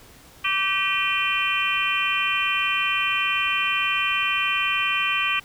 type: harmonic tone with a mistuned harmonic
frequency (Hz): 386.6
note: G4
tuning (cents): -24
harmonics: 3 / 4 / 5 / 6 / 7 / 8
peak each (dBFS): -27 / -31 / -31 / -25 / -27 / -27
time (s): 0.44-5.4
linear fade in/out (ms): 10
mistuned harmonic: 6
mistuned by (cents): +63
effects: pink hiss -49 dBFS RMS until 5.44 s